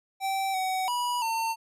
square tone with pitch steps, 775 / 753 / 974 / 904 Hz, G5 / F#5 / B5 / A5, -20 / +30 / -24 / +47 cents, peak -27 dBFS, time 0.2-1.56 s, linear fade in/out 50 ms, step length 340 ms, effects resampled to 32000 Hz

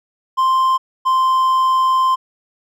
triangle tone pair in turn, 1046.5 / 1042.8 Hz, C6 / C6, 0 / -6 cents, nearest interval unison, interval 6 cents, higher first, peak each -10 dBFS, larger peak neither, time 0.37-0.78 / 1.05-2.16 s, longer second, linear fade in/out 20 ms, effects none

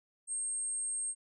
sine tone, 8490 Hz, C9, 24 cents sharp, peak -33 dBFS, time 0.27-1.15 s, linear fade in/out 50 ms, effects none

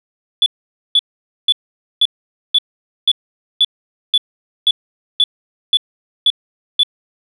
sine tone bursts, 3450 Hz, A7, 35 cents flat, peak -7 dBFS, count 13, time 0.42-6.833 s, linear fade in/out 2 ms, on 41 ms, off 490 ms, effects tanh soft clip ceiling -3 dBFS

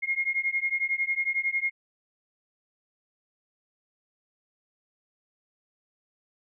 sine beating tone pair, 2139 / 2150 Hz, C7 / C7, +38 / +47 cents, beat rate 11 Hz, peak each -28 dBFS, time 0.02-1.71 s, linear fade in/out 20 ms, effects none

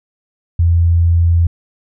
sine tone, 84.8 Hz, E2, 50 cents sharp, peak -8 dBFS, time 0.59-1.47 s, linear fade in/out 5 ms, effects none

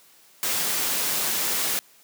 white noise, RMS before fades -25 dBFS, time 0.43-1.79 s, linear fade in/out 0 ms, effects white hiss -55 dBFS RMS until 2.03 s + high-pass 150 Hz 12 dB/octave

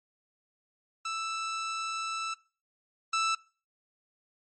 sawtooth tone pair in turn, 1321 / 1321 Hz, E6 / E6, +3 / +3 cents, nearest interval unison, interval 0 cents, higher neither, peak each -28 / -22 dBFS, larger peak second, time 1.05-2.34 / 3.13-3.35 s, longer first, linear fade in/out 5 ms, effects noise-tail reverb RT60 0.4 s tail -24 dB re dry + MP3 32 kbps

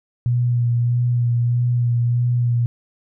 sine tone with vibrato, 120.6 Hz, B2, 41 cents flat, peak -15 dBFS, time 0.26-2.66 s, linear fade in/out 0 ms, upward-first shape sine, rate 1.6 Hz, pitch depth 21 cents each way, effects none

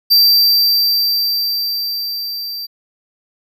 square tone with level ramp, 4688 Hz, D8, 4 cents flat, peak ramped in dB -7 to -24 dBFS, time 0.1-2.67 s, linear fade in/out 20 ms, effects none

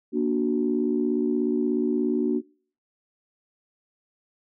sine chord, Bb augmented, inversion none, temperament equal with one note detuned, 236.7 / 293.7 / 370 Hz, Bb3 / D4 / F#4, +27 / 0 / 0 cents, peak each -25 dBFS, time 0.12-2.42 s, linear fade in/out 50 ms, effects noise-tail reverb RT60 0.5 s tail -25 dB re dry + tanh soft clip ceiling -11 dBFS

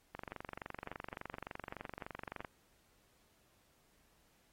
click train, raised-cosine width 0.5 ms, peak -28 dBFS, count 55, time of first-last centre 0.15-2.448 s, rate 23.5 Hz, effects pink hiss -72 dBFS RMS until 4.52 s + AAC 48 kbps

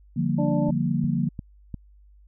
sine chord, G minor seventh, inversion second, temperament equal, 146.83 / 174.61 / 196 / 233.1 Hz, D3 / F3 / G3 / Bb3, 0 / 0 / 0 / 0 cents, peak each -26 / -26 / -31 / -26 dBFS, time 0.16-1.29 s, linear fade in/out 10 ms
harmonic tone, 293.7 Hz, D4, in tune, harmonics 1 / 2 / 3, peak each -26 / -28 / -35 dBFS, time 0.38-0.71 s, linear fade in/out 10 ms
click train, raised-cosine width 5 ms, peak -20 dBFS, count 4, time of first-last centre 0.69-1.743 s, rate 2.85 Hz
effects added 50 Hz sine -50 dBFS peak until 2.27 s

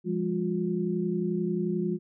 sine tone cluster, 172.7 / 204 / 356.6 Hz, F3 / G#3 / F4, -19 / -31 / +36 cents, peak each -30 dBFS, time 0.04-1.99 s, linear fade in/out 50 ms, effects none

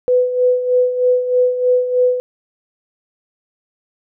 sine tone with tremolo, 499.2 Hz, B4, 19 cents sharp, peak -9 dBFS, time 0.08-2.2 s, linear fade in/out 0 ms, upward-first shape sine, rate 3.2 Hz, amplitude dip 65%, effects none

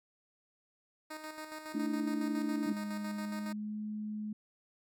10% pulse tone with tremolo, 310 Hz, D#4, 6 cents flat, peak -33 dBFS, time 1.1-3.53 s, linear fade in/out 10 ms, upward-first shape square, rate 7.2 Hz, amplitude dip 50%
sine chord, A suspended fourth, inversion none, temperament equal with one note detuned, 220 / 293.7 / 323.4 Hz, A3 / D4 / E4, 0 / 0 / -33 cents, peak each -36 / -34 / -39 dBFS, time 1.74-2.73 s, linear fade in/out 10 ms
sine tone with pitch glide, 207.7 to 212.4 Hz, G#3 to G#3, 0 to +39 cents, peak -36 dBFS, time 2.66-4.33 s, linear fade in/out 5 ms, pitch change +39 cents, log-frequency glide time 3.16-3.79 s
effects none

